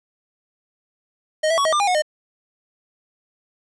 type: tone with pitch steps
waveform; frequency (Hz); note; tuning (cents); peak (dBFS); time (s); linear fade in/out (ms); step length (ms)
square; 622 / 656 / 1120 / 635 / 1196 / 811 / 728 / 610; D#5 / E5 / C#6 / D#5 / D6 / G#5 / F#5 / D#5; -1 / -9 / +18 / +35 / +31 / -41 / -28 / -34; -17; 1.43-2.022; 10; 74
effects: resampled to 22050 Hz + 8-bit